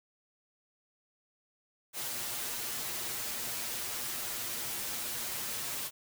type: noise with comb filter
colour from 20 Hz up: white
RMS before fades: -37 dBFS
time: 1.93-5.91 s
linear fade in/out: 50 ms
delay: 8.4 ms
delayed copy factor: +0.85
effects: none